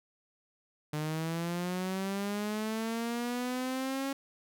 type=linear sweep; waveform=sawtooth; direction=up; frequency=149.8 to 275.1 Hz; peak=-28 dBFS; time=0.93-4.13 s; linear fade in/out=5 ms; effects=none